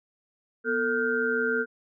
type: tone cluster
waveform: sine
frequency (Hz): 244 / 448.9 / 1419 / 1545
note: B3 / A4 / F6 / G6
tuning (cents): -21 / +35 / +27 / -26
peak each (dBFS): -32 / -27 / -28 / -30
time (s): 0.64-1.66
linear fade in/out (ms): 50
effects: none